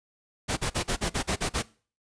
pink noise bursts, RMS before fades -27 dBFS, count 9, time 0.48-1.627 s, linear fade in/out 20 ms, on 91 ms, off 41 ms, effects noise-tail reverb RT60 0.4 s tail -21 dB re dry + resampled to 22050 Hz

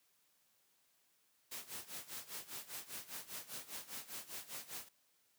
white noise with tremolo, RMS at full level -45 dBFS, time 1.51-4.89 s, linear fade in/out 10 ms, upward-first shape sine, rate 5 Hz, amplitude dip 85%, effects white hiss -75 dBFS RMS until 5.38 s + high-pass 100 Hz 12 dB/octave

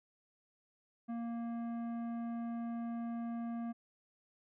sine tone with tanh clipping, 233.1 Hz, A#3, in tune, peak -39 dBFS, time 1.08-3.73 s, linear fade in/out 20 ms, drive 12 dB, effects none

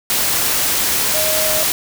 sine tone in noise, 624 Hz, D#5, 5 cents sharp, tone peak -21 dBFS, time 1.14-1.63 s, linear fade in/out 0 ms, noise white, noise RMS -17 dBFS, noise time 0.1-1.72 s, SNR -7 dB, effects none

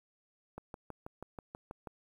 click train, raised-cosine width 1 ms, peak -29 dBFS, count 9, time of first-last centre 0.58-1.872 s, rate 6.19 Hz, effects 10-bit

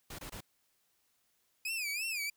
pink noise bursts, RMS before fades -45 dBFS, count 3, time 0.1-0.407 s, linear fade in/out 5 ms, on 87 ms, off 23 ms
sawtooth tone with vibrato, 2478 Hz, D#7, 8 cents flat, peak -31 dBFS, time 1.65-2.3 s, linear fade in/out 5 ms, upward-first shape sine, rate 3 Hz, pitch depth 160 cents each way
effects white hiss -75 dBFS RMS until 2.36 s

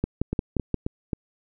two click trains, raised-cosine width 3 ms, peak -10 / -13 dBFS, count 5 / 4, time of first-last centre 0.04-0.743 / 0.33-1.132 s, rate 5.69 / 3.74 Hz, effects none

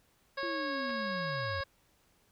harmonic tone, 549 Hz, C#5, 17 cents flat, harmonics 1 / 2 / 3 / 4 / 5 / 6 / 7 / 8 / 9, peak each -38 / -39 / -38 / -48 / -51 / -54 / -47 / -52 / -46 dBFS, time 0.37-1.64 s, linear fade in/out 10 ms
sine linear sweep, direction down, 347.3 to 82.41 Hz, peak -38 dBFS, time 0.43-1.61 s, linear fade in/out 0 ms
clicks, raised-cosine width 0.3 ms, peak -32 dBFS, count 2, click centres 0.895 / 0.906 s
effects pink hiss -69 dBFS RMS until 2.31 s

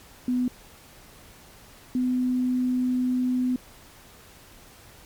sine tone pair in turn, 249.3 / 251.9 Hz, B3 / B3, +16 / +34 cents, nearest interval unison, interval 18 cents, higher second, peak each -21 dBFS, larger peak neither, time 0.28-0.48 / 1.95-3.56 s, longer second, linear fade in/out 2 ms, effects pink hiss -50 dBFS RMS until 5.05 s + MP3 96 kbps

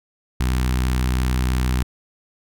sawtooth tone with notch filter, 63 Hz, B1, 35 cents sharp, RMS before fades -20 dBFS, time 0.4-1.83 s, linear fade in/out 5 ms, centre 540 Hz, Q 0.86, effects none

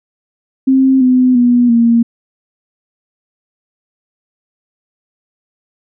sine tone with pitch steps, 264.9 / 253.8 / 243.2 / 233 Hz, C4 / B3 / B3 / A#3, +22 / +47 / -26 / -1 cents, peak -6 dBFS, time 0.67-2.03 s, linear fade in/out 10 ms, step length 340 ms, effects none

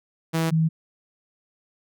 sawtooth / sine tone pair in turn, 162.9 / 160.75 Hz, E3 / E3, -20 / -43 cents, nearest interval unison, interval 23 cents, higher first, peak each -17 dBFS, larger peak neither, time 0.33-0.51 / 0.51-0.69 s, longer neither, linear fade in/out 20 ms, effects none

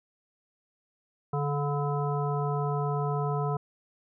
harmonic tone with a mistuned harmonic, 143.9 Hz, D3, 35 cents flat, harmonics 1 / 3 / 5 / 7 / 9, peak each -28 / -33 / -35 / -36 / -38 dBFS, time 1.33-3.57 s, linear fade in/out 5 ms, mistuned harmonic 1, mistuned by +19 cents, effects none

